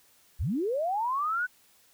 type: linear sweep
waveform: sine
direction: up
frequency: 43.36 to 1515 Hz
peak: -26 dBFS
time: 0.39-1.47 s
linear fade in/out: 20 ms
effects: white hiss -62 dBFS RMS until 1.93 s

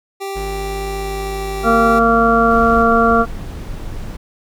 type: tone with pitch glide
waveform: 25% pulse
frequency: 392 to 389.5 Hz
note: G4 to G4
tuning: 0 to -11 cents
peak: -19 dBFS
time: 0.2-2 s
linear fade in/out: 20 ms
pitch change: -11 cents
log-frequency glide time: 0.9-1.39 s
type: tone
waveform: square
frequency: 51.1 Hz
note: G#1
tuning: 27 cents flat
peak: -25 dBFS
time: 0.35-2.84 s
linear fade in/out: 20 ms
type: harmonic tone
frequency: 230.1 Hz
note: A#3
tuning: 22 cents flat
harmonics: 1 / 2 / 3 / 5 / 6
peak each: -16 / -16 / -16 / -16 / -16 dBFS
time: 1.63-3.26 s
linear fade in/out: 50 ms
type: noise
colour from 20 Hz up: brown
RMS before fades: -26 dBFS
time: 2.5-4.17 s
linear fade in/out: 10 ms
effects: none

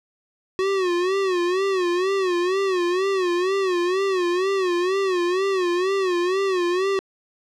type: tone with vibrato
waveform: square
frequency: 370 Hz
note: F#4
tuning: in tune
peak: -20 dBFS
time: 0.59-6.99 s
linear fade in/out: 0 ms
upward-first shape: sine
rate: 2.1 Hz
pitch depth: 110 cents each way
effects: low-pass 5000 Hz 12 dB/octave + 9-bit

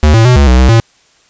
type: tone with pitch steps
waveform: square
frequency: 75.7 / 112.9 / 125.1 / 70.7 / 62.7 / 64.4 / 114.3 Hz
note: D#2 / A2 / B2 / C#2 / B1 / C2 / A#2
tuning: -47 / +45 / +23 / +35 / +27 / -27 / -34 cents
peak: -4 dBFS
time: 0.03-0.8 s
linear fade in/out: 0 ms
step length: 110 ms
effects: white hiss -49 dBFS RMS until 1.29 s + resampled to 16000 Hz

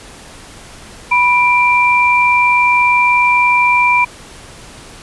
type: tone pair together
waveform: sine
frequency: 984.7 / 2361 Hz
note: B5 / D7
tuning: -5 / +9 cents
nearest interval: octave + minor third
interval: 1514 cents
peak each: -11 dBFS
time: 1.11-4.05 s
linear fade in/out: 10 ms
effects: pink hiss -36 dBFS RMS until 5.02 s + resampled to 24000 Hz

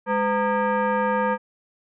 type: tone with frequency modulation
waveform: sine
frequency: 206.7 Hz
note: G#3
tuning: 8 cents flat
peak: -19 dBFS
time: 0.06-1.38 s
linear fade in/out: 50 ms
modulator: 714 Hz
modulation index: 1.7
effects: none

